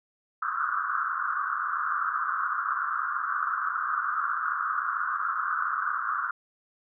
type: band-pass noise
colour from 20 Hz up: white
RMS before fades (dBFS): -29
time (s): 0.42-6.31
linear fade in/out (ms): 5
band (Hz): 1100 to 1500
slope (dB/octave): 96
effects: none